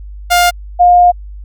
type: tone pair in turn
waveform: sawtooth / sine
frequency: 705 / 709.9 Hz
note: F5 / F5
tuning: +16 / +28 cents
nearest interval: unison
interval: 12 cents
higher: second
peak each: -3 dBFS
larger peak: neither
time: 0.3-0.51 / 0.79-1.12 s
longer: second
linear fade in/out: 20 ms
effects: added 50 Hz sine -26 dBFS peak until 1.44 s